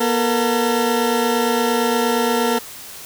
20% pulse tone pair together, 239.3 / 450 Hz, A#3 / A4, +46 / +39 cents, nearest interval major seventh, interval 1093 cents, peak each -14 dBFS, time 0-2.59 s, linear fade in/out 10 ms, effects white hiss -36 dBFS RMS until 3.05 s

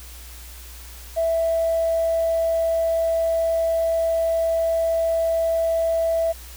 triangle tone with tanh clipping, 659.3 Hz, E5, in tune, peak -18 dBFS, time 1.16-6.33 s, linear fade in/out 20 ms, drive 4 dB, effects added 60 Hz sine -39 dBFS peak until 6.56 s + white hiss -43 dBFS RMS until 6.56 s

